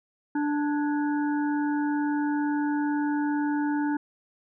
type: harmonic tone with a mistuned harmonic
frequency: 293.7 Hz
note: D4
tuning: in tune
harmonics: 1 / 3 / 5 / 6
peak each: -24 / -33 / -38 / -41 dBFS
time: 0.35-3.97 s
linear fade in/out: 5 ms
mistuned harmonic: 6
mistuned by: -99 cents
effects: none